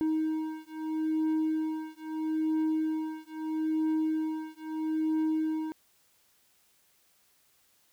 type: beating tone pair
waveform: triangle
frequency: 314.1 / 314.87 Hz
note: D#4 / D#4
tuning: +16 / +21 cents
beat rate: 0.77 Hz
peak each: -29 dBFS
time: 0.01-5.72 s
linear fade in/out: 0 ms
effects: white hiss -67 dBFS RMS until 7.92 s